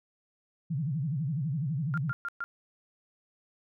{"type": "tone with vibrato", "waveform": "sine", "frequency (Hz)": 146.83, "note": "D3", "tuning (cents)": 0, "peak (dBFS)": -28, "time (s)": [0.7, 2.12], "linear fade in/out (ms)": 10, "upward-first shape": "sine", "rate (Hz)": 12, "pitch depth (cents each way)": 250}
{"type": "tone bursts", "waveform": "sine", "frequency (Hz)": 1396.9, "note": "F6", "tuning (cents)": 0, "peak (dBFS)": -31, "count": 4, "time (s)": [1.94, 2.44], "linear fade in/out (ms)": 0, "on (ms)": 35, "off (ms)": 120}
{"effects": []}